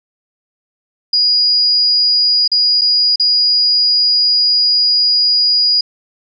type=tone with dropouts; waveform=sine; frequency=4892 Hz; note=D#8; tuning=30 cents flat; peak=-9 dBFS; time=1.13-5.81 s; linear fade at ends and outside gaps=5 ms; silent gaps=2.478-2.516 / 2.812-2.816 / 3.159-3.197 s; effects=none